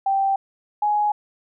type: tone pair in turn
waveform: sine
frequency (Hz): 782 / 835.4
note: G5 / G#5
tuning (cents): -4 / +10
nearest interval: minor second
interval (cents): 114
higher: second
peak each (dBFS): -17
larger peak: neither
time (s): 0.06-0.36 / 0.82-1.12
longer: neither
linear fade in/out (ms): 5
effects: none